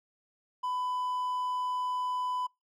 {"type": "tone", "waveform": "triangle", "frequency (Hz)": 1000, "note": "B5", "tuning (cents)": 21, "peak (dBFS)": -28, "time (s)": [0.63, 2.47], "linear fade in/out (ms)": 10, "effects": ["noise-tail reverb RT60 0.2 s tail -26 dB re dry"]}